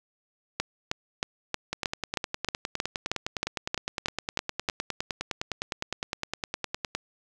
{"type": "two click trains", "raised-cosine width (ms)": 0.2, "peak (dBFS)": [-12, -9], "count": [52, 14], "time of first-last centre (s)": [[1.73, 6.95], [0.6, 4.688]], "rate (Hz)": [9.77, 3.18], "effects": []}